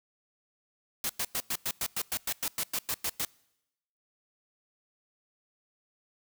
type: noise bursts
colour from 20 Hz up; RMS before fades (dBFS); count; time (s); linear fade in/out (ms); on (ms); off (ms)
white; -31; 15; 1.04-3.25; 2; 54; 100
effects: noise-tail reverb RT60 0.9 s tail -25 dB re dry